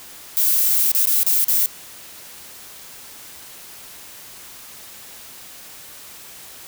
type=noise with dropouts; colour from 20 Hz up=violet; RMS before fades=-17 dBFS; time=0.37-1.66 s; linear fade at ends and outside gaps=0 ms; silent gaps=0.917-0.949 / 1.055-1.072 / 1.232-1.265 / 1.443-1.483 s; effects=white hiss -40 dBFS RMS until 6.67 s